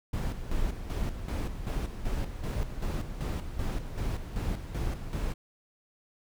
brown noise with tremolo, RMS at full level -30 dBFS, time 0.13-5.34 s, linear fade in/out 5 ms, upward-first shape square, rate 2.6 Hz, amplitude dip 60%, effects none

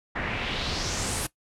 pink noise with low-pass filter sweep, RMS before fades -30 dBFS, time 0.15-1.27 s, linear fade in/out 10 ms, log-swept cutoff 1800 to 11000 Hz, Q 2.6, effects noise-tail reverb RT60 0.1 s tail -18 dB re dry

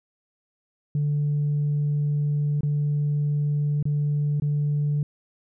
sine tone with dropouts, 146.7 Hz, D3, 2 cents flat, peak -19 dBFS, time 0.95-5.03 s, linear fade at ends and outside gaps 2 ms, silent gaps 2.608-2.632 / 3.827-3.854 / 4.399-4.421 s, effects tanh soft clip ceiling -18 dBFS

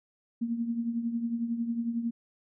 sine tone with tremolo, 233.1 Hz, A#3, in tune, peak -25 dBFS, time 0.41-2.11 s, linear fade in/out 10 ms, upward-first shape triangle, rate 11 Hz, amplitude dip 70%, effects none

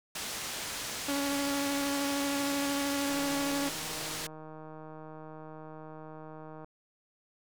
white low-pass noise, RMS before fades -38 dBFS, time 0.15-4.27 s, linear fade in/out 5 ms, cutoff 7700 Hz, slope 12 dB/octave
sawtooth tone with vibrato, 281 Hz, C#4, 24 cents sharp, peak -26 dBFS, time 1.08-3.69 s, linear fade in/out 5 ms, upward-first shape sine, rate 13 Hz, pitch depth 15 cents each way
click train, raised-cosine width 1 ms, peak -33 dBFS, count 554, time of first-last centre 3.1-6.645 s, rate 156 Hz
effects none

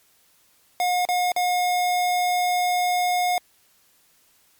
square tone with dropouts, 719 Hz, F#5, 50 cents flat, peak -20 dBFS, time 0.8-3.38 s, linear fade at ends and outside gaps 1 ms, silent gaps 1.052-1.088 / 1.319-1.363 s, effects white hiss -60 dBFS RMS until 4.59 s + MP3 96 kbps

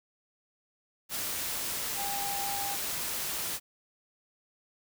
sine tone in noise, 801 Hz, G5, 37 cents sharp, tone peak -35 dBFS, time 1.95-2.77 s, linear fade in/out 50 ms, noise white, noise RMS -34 dBFS, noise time 1.09-3.6 s, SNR -4 dB, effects none

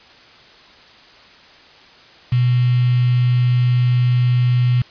sine tone with quantisation, 123.47 Hz, B2, in tune, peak -12 dBFS, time 2.32-4.82 s, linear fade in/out 5 ms, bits 5, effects white hiss -45 dBFS RMS until 4.9 s + resampled to 11025 Hz

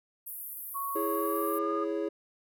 white band-pass noise, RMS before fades -41 dBFS, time 0.26-1.59 s, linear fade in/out 10 ms, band 11000 to 15000 Hz, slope 48 dB/octave
sine tone with pitch glide, 1108.7 to 1223.1 Hz, C#6 to D#6, 0 to -30 cents, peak -32 dBFS, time 0.74-1.85 s, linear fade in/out 20 ms, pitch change +170 cents, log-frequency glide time 1.12-1.72 s
triangle chord, C# minor, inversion first, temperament equal, 329.6 / 415.3 / 554.4 Hz, E4 / G#4 / C#5, 0 / 0 / 0 cents, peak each -31 / -31 / -34 dBFS, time 0.95-2.09 s, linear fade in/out 10 ms
effects none

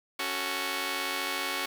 5% pulse chord, F# minor, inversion second, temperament just, 277.5 / 370 / 444 Hz, C#4 / F#4 / A4, +2 / 0 / +16 cents, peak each -24 / -23 / -26 dBFS, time 0.19-1.66 s, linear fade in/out 5 ms, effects 9-bit

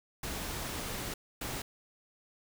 pink noise bursts at uneven times, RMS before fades -38 dBFS, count 2, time 0.23-1.14 / 1.41-1.62 s, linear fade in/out 5 ms, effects none

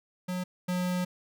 square tone pair in turn, 181.6 / 180.45 Hz, F#3 / F#3, -32 / -43 cents, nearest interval unison, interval 11 cents, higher first, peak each -31 / -28 dBFS, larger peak second, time 0.28-0.44 / 0.68-1.05 s, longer second, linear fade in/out 10 ms, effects none

